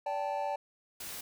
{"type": "chord", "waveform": "triangle", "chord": "D suspended fourth", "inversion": "none", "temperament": "equal with one note detuned", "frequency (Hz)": [577.9, 784, 880], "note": ["D5", "G5", "A5"], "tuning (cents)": [-28, 0, 0], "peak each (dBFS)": -34, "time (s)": [0.06, 0.56], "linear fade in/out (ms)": 5}
{"type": "noise", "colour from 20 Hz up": "white", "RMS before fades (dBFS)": -42, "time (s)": [1, 1.21], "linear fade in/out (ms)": 5}
{"effects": []}